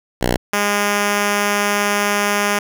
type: tone pair in turn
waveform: 5% pulse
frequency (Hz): 61 / 204.7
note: B1 / G#3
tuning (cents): -21 / -25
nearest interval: octave + major sixth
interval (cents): 2096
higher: second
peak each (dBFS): -4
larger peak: neither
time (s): 0.21-0.37 / 0.53-2.59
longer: second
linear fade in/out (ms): 5
effects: none